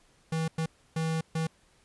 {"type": "tone bursts at uneven times", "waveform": "square", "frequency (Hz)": 161.2, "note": "E3", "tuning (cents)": -38, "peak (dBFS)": -28, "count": 4, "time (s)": [[0.32, 0.48], [0.58, 0.66], [0.96, 1.21], [1.35, 1.47]], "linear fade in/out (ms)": 5, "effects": ["pink hiss -64 dBFS RMS until 1.84 s", "resampled to 24000 Hz"]}